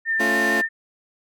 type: tone with vibrato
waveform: sine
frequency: 1800 Hz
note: A6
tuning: 39 cents sharp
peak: -19 dBFS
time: 0.05-0.69 s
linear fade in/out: 50 ms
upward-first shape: square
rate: 6.7 Hz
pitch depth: 10 cents each way
type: chord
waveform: 20% pulse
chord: A augmented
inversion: none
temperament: equal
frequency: 220 / 277.2 / 349.2 Hz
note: A3 / C#4 / E#4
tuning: 0 / 0 / 0 cents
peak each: -21 / -23 / -21 dBFS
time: 0.19-0.62 s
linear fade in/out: 20 ms
effects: none